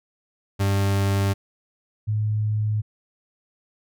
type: tone pair in turn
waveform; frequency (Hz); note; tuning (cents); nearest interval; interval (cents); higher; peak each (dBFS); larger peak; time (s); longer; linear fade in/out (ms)
40% pulse / sine; 98.8 / 106.89; G2 / A2; +14 / -50; minor second; 136; second; -18 / -20; first; 0.59-1.34 / 2.07-2.82; neither; 20
effects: none